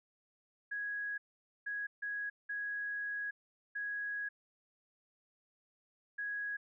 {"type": "tone bursts at uneven times", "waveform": "sine", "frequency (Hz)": 1661.2, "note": "G#6", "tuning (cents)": 0, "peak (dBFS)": -36, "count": 6, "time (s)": [[0.71, 1.18], [1.66, 1.87], [2.02, 2.3], [2.49, 3.31], [3.75, 4.29], [6.18, 6.57]], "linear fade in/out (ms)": 10, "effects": []}